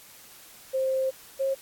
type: tone pair in turn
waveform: sine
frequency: 527 / 539.3 Hz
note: C5 / C#5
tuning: +12 / -48 cents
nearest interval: unison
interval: 40 cents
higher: second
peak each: -23 dBFS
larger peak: neither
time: 0.73-1.11 / 1.39-1.55 s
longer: first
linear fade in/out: 20 ms
effects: white hiss -50 dBFS RMS until 1.61 s + AAC 64 kbps